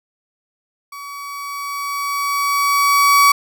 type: tone with level ramp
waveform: 35% pulse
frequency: 1135 Hz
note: C#6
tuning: 41 cents sharp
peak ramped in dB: -29 to -6 dBFS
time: 0.92-3.32 s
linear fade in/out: 5 ms
effects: none